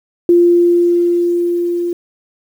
sine tone with level ramp, 347.3 Hz, F4, 10 cents flat, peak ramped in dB -5 to -15 dBFS, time 0.29-1.93 s, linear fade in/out 2 ms, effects 7-bit

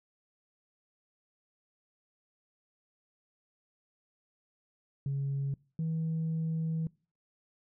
sine tone pair in turn, 138.59 / 161.32 Hz, C#3 / E3, 0 / -37 cents, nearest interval minor third, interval 263 cents, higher second, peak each -28 dBFS, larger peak neither, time 5.06-5.54 / 5.79-6.87 s, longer second, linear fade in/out 2 ms, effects noise-tail reverb RT60 0.4 s tail -25 dB re dry + tanh soft clip ceiling -27 dBFS

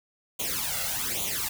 white noise with flanger, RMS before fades -30 dBFS, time 0.39-1.49 s, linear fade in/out 10 ms, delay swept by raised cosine 0.29 to 1.49 ms, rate 1.2 Hz, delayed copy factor +0.85, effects none

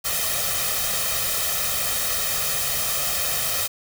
white noise with comb filter, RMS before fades -24 dBFS, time 0.04-3.68 s, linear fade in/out 20 ms, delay 1.6 ms, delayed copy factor +0.85, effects none

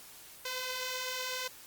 5% pulse beating tone pair, 503 / 510.9 Hz, B4 / C5, +32 / -41 cents, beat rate 7.9 Hz, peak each -31 / -24 dBFS, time 0.45-1.48 s, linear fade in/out 5 ms, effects white hiss -52 dBFS RMS until 1.66 s + Opus 48 kbps

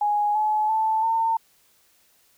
sine tone with pitch steps, 830.6 / 854.4 / 879 / 904.2 Hz, G#5 / G#5 / A5 / A5, 0 / +49 / -2 / +47 cents, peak -19 dBFS, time 0.01-1.37 s, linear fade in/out 5 ms, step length 340 ms, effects white hiss -61 dBFS RMS until 2.37 s

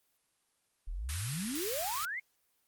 sine exponential sweep, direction up, 34.65 to 2217 Hz, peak -35 dBFS, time 0.87-2.2 s, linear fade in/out 10 ms
white band-stop noise, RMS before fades -38 dBFS, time 1.09-2.05 s, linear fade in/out 0 ms, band 110 to 1200 Hz, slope 24 dB/octave
effects white hiss -75 dBFS RMS until 2.67 s + Opus 24 kbps

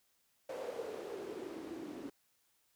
white noise with band-pass filter sweep, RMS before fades -44 dBFS, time 0.49-2.1 s, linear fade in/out 5 ms, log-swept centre 530 to 280 Hz, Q 6.3, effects white hiss -75 dBFS RMS until 2.75 s

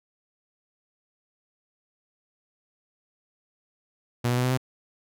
sawtooth tone with pitch steps, 120.9 / 122.94 / 125.02 / 127.13 / 129.28 Hz, B2 / B2 / B2 / C3 / C3, -36 / -7 / +22 / -49 / -20 cents, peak -18 dBFS, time 4.24-4.575 s, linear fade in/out 10 ms, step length 67 ms, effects none

